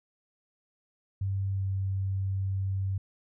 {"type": "tone with pitch glide", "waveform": "sine", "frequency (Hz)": [97.4, 96.45], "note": ["G2", "G2"], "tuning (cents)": [-11, -28], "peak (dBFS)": -27, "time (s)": [1.21, 2.98], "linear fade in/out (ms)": 5, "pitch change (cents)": -17, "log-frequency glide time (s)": [1.52, 1.63], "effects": []}